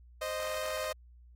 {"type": "tone pair together", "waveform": "sawtooth", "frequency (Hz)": [521.4, 620], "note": ["C5", "D#5"], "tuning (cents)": [-6, -6], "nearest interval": "minor third", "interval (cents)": 300, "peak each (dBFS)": [-34, -31], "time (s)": [0.21, 0.93], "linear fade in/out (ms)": 10, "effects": ["added 60 Hz sine -53 dBFS peak until 1.35 s", "AAC 48 kbps"]}